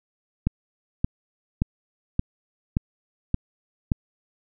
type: click train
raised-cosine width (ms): 5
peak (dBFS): -8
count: 7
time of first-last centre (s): 0.47-3.918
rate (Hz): 1.74
effects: none